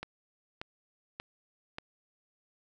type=click train; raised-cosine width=0.3 ms; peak=-22 dBFS; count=4; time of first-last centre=0.03-1.784 s; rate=1.71 Hz; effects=none